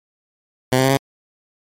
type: tone with pitch steps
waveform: 10% pulse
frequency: 128.1 / 130.94 / 133.85 / 136.82 Hz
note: C3 / C3 / C3 / C#3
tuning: -36 / +2 / +40 / -22 cents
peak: -5 dBFS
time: 0.72-0.972 s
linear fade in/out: 5 ms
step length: 63 ms
effects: MP3 64 kbps